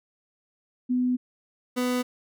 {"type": "tone pair in turn", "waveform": ["sine", "30% pulse"], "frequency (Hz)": [250, 249], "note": ["B3", "B3"], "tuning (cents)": [21, 14], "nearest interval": "unison", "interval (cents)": 7, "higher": "first", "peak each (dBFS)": -21, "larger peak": "neither", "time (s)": [[0.89, 1.17], [1.76, 2.03]], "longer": "first", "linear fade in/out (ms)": 20, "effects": []}